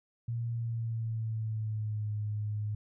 sine tone with pitch glide, 117 to 105.45 Hz, A#2 to G#2, +7 to +27 cents, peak -31 dBFS, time 0.28-2.75 s, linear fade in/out 5 ms, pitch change -180 cents, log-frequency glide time 0.5-2.12 s, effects none

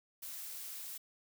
blue noise, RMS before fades -45 dBFS, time 0.22-0.98 s, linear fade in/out 10 ms, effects none

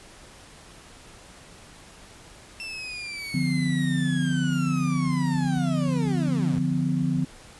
30% pulse linear sweep, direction down, 2688 to 82.41 Hz, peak -30 dBFS, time 2.6-6.59 s, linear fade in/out 0 ms
sine chord, B diminished, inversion first, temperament equal with one note detuned, 146.83 / 174.61 / 253.4 Hz, D3 / F3 / B3, 0 / 0 / +45 cents, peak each -26 dBFS, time 3.34-7.25 s, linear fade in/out 5 ms
effects pink hiss -48 dBFS RMS until 7.59 s + resampled to 24000 Hz

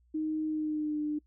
sine tone with pitch glide, 311.1 to 300 Hz, D#4 to D4, 0 to +37 cents, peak -29 dBFS, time 0.14-1.19 s, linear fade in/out 10 ms, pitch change -63 cents, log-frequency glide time 0.46-1 s, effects noise-tail reverb RT60 0.1 s tail -26 dB re dry + added 60 Hz sine -63 dBFS peak until 1.26 s

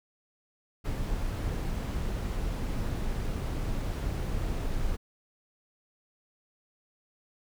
brown noise, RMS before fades -31 dBFS, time 0.84-4.97 s, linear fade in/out 20 ms, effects none

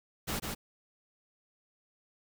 pink noise with echo, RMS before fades -34 dBFS, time 0.27-0.4 s, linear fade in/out 20 ms, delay 150 ms, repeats 1, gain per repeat -3 dB, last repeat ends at 0.55 s, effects none

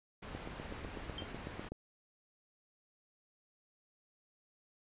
pink low-pass noise, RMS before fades -47 dBFS, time 0.22-1.69 s, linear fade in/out 10 ms, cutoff 3000 Hz, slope 12 dB/octave
click train, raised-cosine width 2 ms, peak -29 dBFS, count 12, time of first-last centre 0.35-1.72 s, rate 8.03 Hz
sine tone with exponential decay, 3156 Hz, G7, 11 cents sharp, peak -38 dBFS, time 1.18-1.3 s, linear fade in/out 2 ms, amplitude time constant 25 ms
effects resampled to 8000 Hz

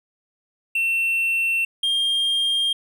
triangle tone pair in turn, 2700 / 3211 Hz, E7 / G7, +41 / +41 cents, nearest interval minor third, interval 300 cents, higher second, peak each -17 dBFS, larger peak neither, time 0.75-1.65 / 1.83-2.73 s, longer neither, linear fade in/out 5 ms, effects none

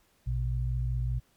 sine tone pair together, 58.27 / 123.47 Hz, A#1 / B2, 0 / 0 cents, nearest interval octave + minor second, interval 1300 cents, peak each -29 / -30 dBFS, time 0.26-1.2 s, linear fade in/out 20 ms, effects pink hiss -67 dBFS RMS until 1.36 s + MP3 96 kbps

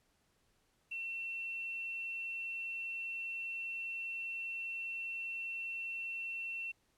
sine tone with quantisation, 2705 Hz, E7, 44 cents sharp, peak -38 dBFS, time 0.91-6.72 s, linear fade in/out 10 ms, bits 11, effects pink hiss -75 dBFS RMS until 6.97 s + low-pass 12000 Hz 12 dB/octave

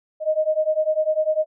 sine beating tone pair, 617 / 627 Hz, D#5 / D#5, -15 / +13 cents, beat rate 10 Hz, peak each -21 dBFS, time 0.2-1.46 s, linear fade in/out 50 ms, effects none

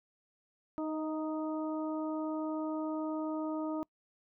harmonic tone with a mistuned harmonic, 311 Hz, D#4, 1 cent flat, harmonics 1 / 2 / 3 / 4, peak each -34 / -40 / -44 / -46 dBFS, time 0.78-3.83 s, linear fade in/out 0 ms, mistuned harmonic 2, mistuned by +16 cents, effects noise-tail reverb RT60 0.1 s tail -26 dB re dry

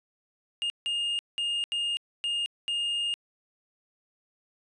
triangle tone bursts at uneven times, 2833 Hz, F7, 24 cents sharp, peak -25 dBFS, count 6, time 0.62-0.7 / 0.86-1.19 / 1.38-1.64 / 1.72-1.97 / 2.24-2.46 / 2.68-3.14 s, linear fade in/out 0 ms, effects resampled to 24000 Hz

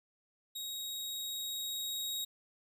sawtooth tone with level ramp, 3785 Hz, A#7, 26 cents sharp, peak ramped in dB -36 to -32 dBFS, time 0.55-2.25 s, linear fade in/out 10 ms, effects none

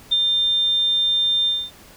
sine tone with ADSR envelope, 3600 Hz, A7, 39 cents sharp, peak -13 dBFS, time 0.11-1.71 s, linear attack 16 ms, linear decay 36 ms, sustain -3 dB, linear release 240 ms, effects pink hiss -46 dBFS RMS until 1.96 s

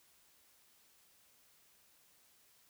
silence, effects white hiss -68 dBFS RMS until 2.69 s

